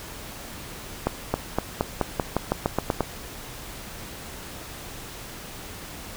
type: accelerating click train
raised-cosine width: 1 ms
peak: -7 dBFS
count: 12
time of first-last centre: 1.07-3.007 s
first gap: 270 ms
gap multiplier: 0.91
effects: pink hiss -39 dBFS RMS until 6.16 s